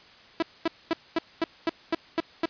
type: tone bursts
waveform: sawtooth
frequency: 329.6 Hz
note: E4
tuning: in tune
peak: -18 dBFS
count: 9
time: 0.4-2.456 s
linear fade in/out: 2 ms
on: 24 ms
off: 230 ms
effects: white hiss -52 dBFS RMS until 2.49 s + resampled to 11025 Hz